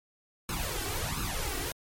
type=noise with flanger; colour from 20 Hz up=pink; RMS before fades=-33 dBFS; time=0.49-1.72 s; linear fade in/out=2 ms; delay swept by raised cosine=0.75 to 2.65 ms; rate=1.4 Hz; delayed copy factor=+0.85; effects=MP3 64 kbps